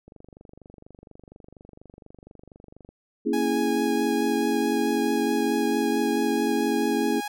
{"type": "click train", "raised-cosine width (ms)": 2, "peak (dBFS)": -33, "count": 69, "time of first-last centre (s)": [0.08, 2.89], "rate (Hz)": 24.2}
{"type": "chord", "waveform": "sine", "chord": "A# half-diminished seventh", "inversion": "none", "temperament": "equal", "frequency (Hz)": [233.1, 277.2, 329.6, 415.3], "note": ["A#3", "C#4", "E4", "G#4"], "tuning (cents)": [0, 0, 0, 0], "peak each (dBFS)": -27, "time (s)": [3.25, 7.21], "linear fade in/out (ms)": 20}
{"type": "tone with vibrato", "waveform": "sawtooth", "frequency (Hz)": 827, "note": "G#5", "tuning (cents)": -8, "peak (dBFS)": -26, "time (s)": [3.33, 7.28], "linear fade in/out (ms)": 5, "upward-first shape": "triangle", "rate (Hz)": 4.6, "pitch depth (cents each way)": 15}
{"effects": []}